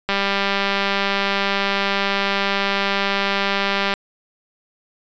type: click train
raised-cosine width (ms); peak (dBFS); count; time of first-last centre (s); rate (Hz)
0.3; -4; 763; 0.09-3.938; 198
effects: resampled to 16000 Hz